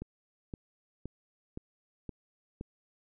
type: click train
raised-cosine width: 3 ms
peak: -26 dBFS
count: 6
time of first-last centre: 0.02-2.611 s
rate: 1.93 Hz
effects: none